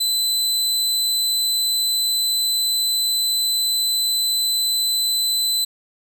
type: tone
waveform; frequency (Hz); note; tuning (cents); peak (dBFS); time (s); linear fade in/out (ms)
sawtooth; 4023; B7; +31; -15; 0-5.65; 10
effects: none